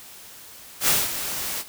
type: noise with ADSR envelope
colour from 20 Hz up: white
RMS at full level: -18 dBFS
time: 0.8-1.64 s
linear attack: 82 ms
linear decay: 200 ms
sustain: -11 dB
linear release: 44 ms
effects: white hiss -44 dBFS RMS until 1.68 s